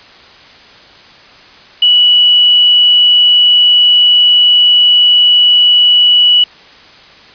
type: tone with quantisation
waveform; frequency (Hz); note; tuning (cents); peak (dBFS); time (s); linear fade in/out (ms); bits
sine; 2943; F#7; -10; -4; 1.82-6.44; 5; 4
effects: white hiss -38 dBFS RMS until 7.34 s + resampled to 11025 Hz